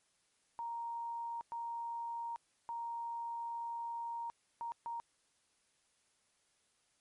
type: tone bursts at uneven times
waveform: sine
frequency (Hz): 933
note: A#5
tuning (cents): +1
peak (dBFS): -38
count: 5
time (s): 0.59-1.41 / 1.52-2.36 / 2.69-4.3 / 4.61-4.72 / 4.86-5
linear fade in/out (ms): 0
effects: white hiss -75 dBFS RMS until 7 s + MP3 48 kbps